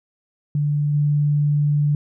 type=tone with level steps; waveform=sine; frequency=146.83 Hz; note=D3; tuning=in tune; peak=-17 / -15 dBFS; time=0.55-1.95 s; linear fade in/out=2 ms; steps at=0.93 s; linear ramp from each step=20 ms; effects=none